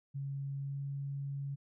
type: tone with pitch glide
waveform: sine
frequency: 138.59 to 139.55 Hz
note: C#3 to C#3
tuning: 0 to +12 cents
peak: -36 dBFS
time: 0.14-1.56 s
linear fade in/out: 20 ms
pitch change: +12 cents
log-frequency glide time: 0.58-0.8 s
effects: none